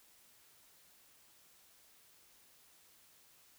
silence, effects white hiss -65 dBFS RMS until 3.58 s

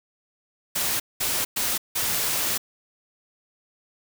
white noise bursts at uneven times, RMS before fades -25 dBFS, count 4, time 0.75-1 / 1.2-1.45 / 1.56-1.78 / 1.95-2.58 s, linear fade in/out 10 ms, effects none

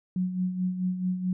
sine tone with tremolo, 183.2 Hz, F#3, 17 cents flat, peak -23 dBFS, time 0.16-1.33 s, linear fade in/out 2 ms, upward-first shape sine, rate 4.6 Hz, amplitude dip 60%, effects none

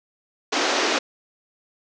pink band-pass noise, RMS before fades -22 dBFS, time 0.52-0.99 s, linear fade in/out 10 ms, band 270 to 6500 Hz, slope 48 dB/octave, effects none

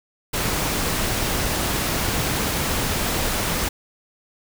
pink noise, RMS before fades -23 dBFS, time 0.33-3.69 s, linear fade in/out 10 ms, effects none

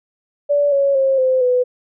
sine tone with pitch steps, 577 / 556.4 / 536.5 / 517.3 / 498.8 Hz, D5 / C#5 / C5 / C5 / B4, -31 / +6 / +43 / -20 / +17 cents, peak -12 dBFS, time 0.49-1.64 s, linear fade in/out 20 ms, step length 230 ms, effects none

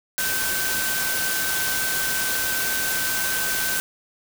sine tone in noise, 1537 Hz, G6, 35 cents flat, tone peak -27 dBFS, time 0.18-3.8 s, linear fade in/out 0 ms, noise white, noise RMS -25 dBFS, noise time 0.18-3.8 s, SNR -5 dB, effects none

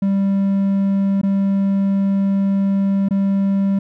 triangle tone with dropouts, 196.4 Hz, G3, 4 cents sharp, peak -12 dBFS, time 0.02-3.79 s, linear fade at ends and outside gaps 5 ms, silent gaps 1.215-1.232 / 3.087-3.108 s, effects none

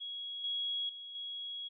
sine tone with level steps, 3322 Hz, G#7, in tune, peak -39 / -33 / -44 / -39 dBFS, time 0-1.69 s, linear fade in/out 20 ms, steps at 0.44 / 0.89 / 1.15 s, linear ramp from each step 2 ms, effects none

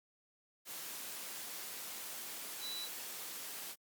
sine tone in noise, 3951 Hz, B7, in tune, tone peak -41 dBFS, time 2.6-2.89 s, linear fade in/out 50 ms, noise white, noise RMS -45 dBFS, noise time 0.65-3.76 s, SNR +1 dB, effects high-pass 200 Hz 12 dB/octave + Opus 48 kbps

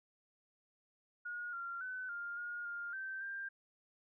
sine tone with pitch steps, 1439 / 1383 / 1510 / 1403 / 1428 / 1407 / 1553 / 1589 Hz, F#6 / F6 / F#6 / F6 / F6 / F6 / G6 / G6, -49 / -17 / +35 / +8 / +38 / +12 / -17 / +23 cents, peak -40 dBFS, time 1.25-3.49 s, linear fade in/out 10 ms, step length 280 ms, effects none

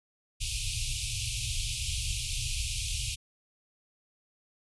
pink band-stop noise, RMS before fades -32 dBFS, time 0.4-3.16 s, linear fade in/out 20 ms, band 130 to 2400 Hz, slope 96 dB/octave, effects resampled to 24000 Hz

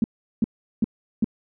sine tone bursts, 223 Hz, A3, 23 cents sharp, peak -15 dBFS, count 4, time 0.02-1.244 s, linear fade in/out 2 ms, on 21 ms, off 380 ms, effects none

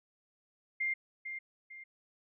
sine tone with echo, 2108 Hz, C7, 12 cents sharp, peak -30 dBFS, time 0.8-0.94 s, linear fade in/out 10 ms, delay 450 ms, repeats 2, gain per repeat -8 dB, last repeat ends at 1.84 s, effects none

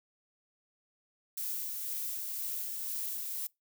violet noise with tremolo, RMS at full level -36 dBFS, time 1.37-3.47 s, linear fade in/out 5 ms, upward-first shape sine, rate 2 Hz, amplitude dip 25%, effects noise-tail reverb RT60 0.2 s tail -25 dB re dry

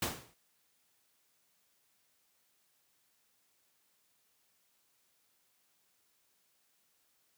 pink noise with exponential decay, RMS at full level -29 dBFS, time 0.02-0.34 s, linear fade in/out 5 ms, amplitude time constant 68 ms, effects white hiss -74 dBFS RMS until 7.37 s + high-pass 80 Hz 12 dB/octave

